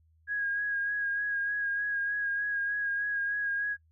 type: tone with vibrato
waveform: sine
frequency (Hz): 1644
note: G#6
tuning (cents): -18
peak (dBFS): -28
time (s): 0.27-3.77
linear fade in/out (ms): 50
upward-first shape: sine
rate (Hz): 3.3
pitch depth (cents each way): 25
effects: noise-tail reverb RT60 0.1 s tail -17 dB re dry + added 80 Hz sine -62 dBFS peak until 3.91 s